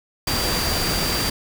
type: tone in noise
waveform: sine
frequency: 4709 Hz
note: D8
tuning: 4 cents sharp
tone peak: -26 dBFS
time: 0.27-1.3 s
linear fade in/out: 5 ms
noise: pink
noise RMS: -23 dBFS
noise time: 0.27-1.3 s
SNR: -6 dB
effects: none